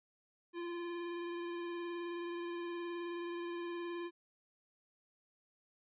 square tone with vibrato, 344.9 Hz, F4, 22 cents flat, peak -40 dBFS, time 0.53-4.11 s, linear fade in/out 50 ms, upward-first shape triangle, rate 19 Hz, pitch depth 21 cents each way, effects resampled to 8000 Hz

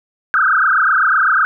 sine tone with frequency modulation, 1416 Hz, F6, 23 cents sharp, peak -10 dBFS, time 0.34-1.45 s, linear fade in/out 0 ms, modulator 27.9 Hz, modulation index 6.2, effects none

